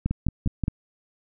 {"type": "two click trains", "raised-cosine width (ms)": 5, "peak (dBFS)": [-11, -13], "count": [4, 4], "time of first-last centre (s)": [[0.06, 0.681], [0.11, 0.637]], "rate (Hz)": [4.83, 5.69], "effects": []}